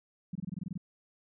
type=tone bursts; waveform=sine; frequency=180.2 Hz; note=F#3; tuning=45 cents flat; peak=-33 dBFS; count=10; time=0.33-0.777 s; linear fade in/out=5 ms; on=24 ms; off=23 ms; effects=none